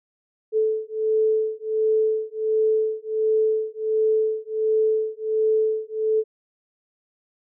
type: beating tone pair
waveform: sine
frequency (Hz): 435.9 / 437.3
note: A4 / A4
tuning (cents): -16 / -11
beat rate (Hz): 1.4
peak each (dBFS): -22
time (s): 0.52-6.24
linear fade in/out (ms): 50
effects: none